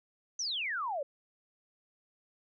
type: exponential sweep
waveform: sine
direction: down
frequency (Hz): 6272 to 534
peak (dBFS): -32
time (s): 0.39-1.03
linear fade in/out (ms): 5
effects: none